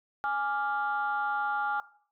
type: chord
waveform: sine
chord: D diminished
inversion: second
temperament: equal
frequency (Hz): 830.6 / 1174.7 / 1396.9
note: Ab5 / D6 / F6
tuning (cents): 0 / 0 / 0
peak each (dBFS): -29 / -35 / -31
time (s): 0.24-1.8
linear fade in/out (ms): 0
effects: noise-tail reverb RT60 0.5 s tail -18 dB re dry + tanh soft clip ceiling -20 dBFS